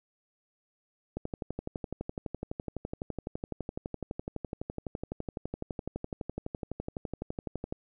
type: click train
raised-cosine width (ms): 2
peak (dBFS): -21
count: 79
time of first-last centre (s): 1.17-7.725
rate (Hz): 11.9
effects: none